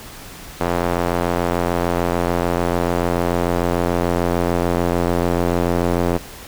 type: tone with band-pass filter sweep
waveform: square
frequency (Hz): 43.4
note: F1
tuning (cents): -10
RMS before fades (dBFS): -19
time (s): 0.6-6.18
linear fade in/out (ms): 10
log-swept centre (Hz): 710 to 470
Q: 0.83
effects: pink hiss -37 dBFS RMS until 6.47 s